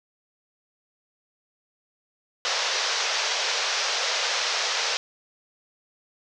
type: band-pass noise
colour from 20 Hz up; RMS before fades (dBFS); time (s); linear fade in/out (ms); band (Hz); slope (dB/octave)
white; -26; 2.45-4.97; 0; 440 to 6100; 48
effects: none